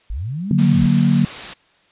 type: linear two-way sweep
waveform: sine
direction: up then down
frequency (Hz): 40.94 to 237.8 to 40.94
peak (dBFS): -22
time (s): 0.1-0.86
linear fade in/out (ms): 0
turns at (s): 0.56
type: chord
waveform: sine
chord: D augmented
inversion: none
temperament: equal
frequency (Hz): 146.83 / 185 / 233.1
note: D3 / F#3 / A#3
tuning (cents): 0 / 0 / 0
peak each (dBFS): -16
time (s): 0.51-1.25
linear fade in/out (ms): 2
type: noise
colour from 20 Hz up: white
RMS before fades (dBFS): -30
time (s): 0.58-1.54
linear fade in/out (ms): 10
effects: white hiss -56 dBFS RMS until 1.91 s + resampled to 8000 Hz